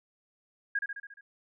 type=tone with echo; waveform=sine; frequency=1634 Hz; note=G#6; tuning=29 cents flat; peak=-26 dBFS; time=0.75-0.79 s; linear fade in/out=5 ms; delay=70 ms; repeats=6; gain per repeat=-4 dB; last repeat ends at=1.21 s; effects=none